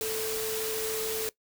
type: tone in noise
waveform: sine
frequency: 440.3 Hz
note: A4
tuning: 1 cent sharp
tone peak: -31 dBFS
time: 0.01-1.29 s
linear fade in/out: 0 ms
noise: white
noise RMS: -34 dBFS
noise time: 0.01-1.29 s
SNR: 0 dB
effects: noise-tail reverb RT60 0.1 s tail -19 dB re dry